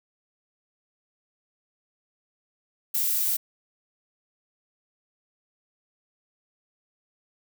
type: noise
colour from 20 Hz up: violet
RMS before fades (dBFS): -25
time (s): 2.94-3.37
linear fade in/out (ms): 10
effects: none